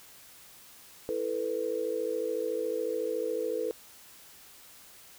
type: chord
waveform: sine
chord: E suspended fourth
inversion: none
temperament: equal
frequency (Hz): 329.6 / 440 / 493.9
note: E4 / A4 / B4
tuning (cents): 0 / 0 / 0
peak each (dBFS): -38 / -32 / -32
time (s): 1.09-3.71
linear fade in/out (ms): 0
effects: white hiss -53 dBFS RMS until 5.18 s